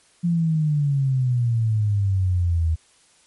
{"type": "exponential sweep", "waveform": "sine", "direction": "down", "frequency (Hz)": [174.61, 79.2], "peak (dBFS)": -17, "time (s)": [0.23, 2.76], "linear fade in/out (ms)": 20, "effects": ["white hiss -57 dBFS RMS until 3.26 s", "MP3 48 kbps"]}